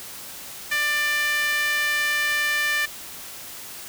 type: tone with high-pass filter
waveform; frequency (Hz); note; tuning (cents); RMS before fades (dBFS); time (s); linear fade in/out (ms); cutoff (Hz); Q
sawtooth; 593; D5; +17; -23; 0.71-2.86; 10; 1900; 4.2
effects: white hiss -38 dBFS RMS until 3.88 s